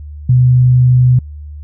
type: tone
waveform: sine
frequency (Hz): 125.8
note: B2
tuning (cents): +32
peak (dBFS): -5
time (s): 0.29-1.19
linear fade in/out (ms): 5
effects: added 74 Hz sine -26 dBFS peak until 1.63 s